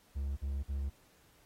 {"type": "tone bursts", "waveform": "triangle", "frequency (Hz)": 69.3, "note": "C#2", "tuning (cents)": 0, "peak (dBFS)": -31, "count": 3, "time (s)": [0.15, 0.902], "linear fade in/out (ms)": 20, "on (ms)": 220, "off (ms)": 46, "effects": ["pink hiss -66 dBFS RMS until 1.45 s", "AAC 48 kbps"]}